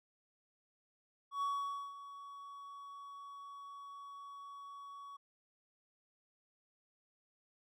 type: tone with ADSR envelope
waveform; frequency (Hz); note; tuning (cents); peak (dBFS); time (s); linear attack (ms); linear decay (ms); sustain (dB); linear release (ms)
triangle; 1124; C#6; +24; -31; 1.31-5.17; 110; 510; -15; 11
effects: none